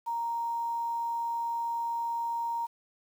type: tone with quantisation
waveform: sine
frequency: 932.3 Hz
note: A#5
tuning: in tune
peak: -29 dBFS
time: 0.06-2.67 s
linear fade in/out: 20 ms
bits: 9
effects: none